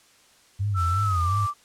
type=tone with vibrato; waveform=sine; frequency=93.5 Hz; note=F#2; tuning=19 cents sharp; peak=-22 dBFS; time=0.59-1.47 s; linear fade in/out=20 ms; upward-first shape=sine; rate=2.8 Hz; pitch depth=180 cents each way
type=tone with pitch glide; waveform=sine; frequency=1330 to 1171.3 Hz; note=E6 to D6; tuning=+15 to -5 cents; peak=-24 dBFS; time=0.74-1.54 s; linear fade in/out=50 ms; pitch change=-220 cents; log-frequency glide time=1.02-1.29 s
type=noise; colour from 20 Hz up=white; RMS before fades=-42 dBFS; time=0.75-1.52 s; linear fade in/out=50 ms
effects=white hiss -57 dBFS RMS until 1.64 s + low-pass 9000 Hz 12 dB/octave